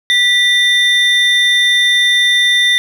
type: tone pair together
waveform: triangle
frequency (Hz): 1964 / 3590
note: B6 / A7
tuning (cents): -10 / +34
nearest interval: minor seventh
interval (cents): 1044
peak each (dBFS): -10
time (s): 0.1-2.78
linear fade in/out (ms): 0
effects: none